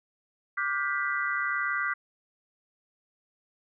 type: chord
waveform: sine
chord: G dominant seventh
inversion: second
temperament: equal with one note detuned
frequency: 1174.7 / 1427.1 / 1568 / 1975.5 Hz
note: D6 / F6 / G6 / B6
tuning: 0 / +37 / 0 / 0 cents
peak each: -32 dBFS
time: 0.57-1.94 s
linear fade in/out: 10 ms
effects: none